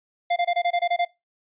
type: tone bursts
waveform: square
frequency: 698.5 Hz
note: F5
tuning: in tune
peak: -20 dBFS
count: 9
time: 0.3-1.051 s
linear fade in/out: 10 ms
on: 63 ms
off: 23 ms
effects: noise-tail reverb RT60 0.2 s tail -19 dB re dry + resampled to 8000 Hz